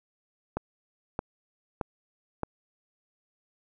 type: click train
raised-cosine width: 1 ms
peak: -15 dBFS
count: 4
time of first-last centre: 0.57-2.433 s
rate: 1.61 Hz
effects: none